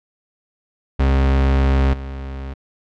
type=tone with level steps; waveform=40% pulse; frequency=67.3 Hz; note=C2; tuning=49 cents sharp; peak=-12 / -26 dBFS; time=0.99-2.54 s; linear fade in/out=10 ms; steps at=1.93 s; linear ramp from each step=5 ms; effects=low-pass 3000 Hz 12 dB/octave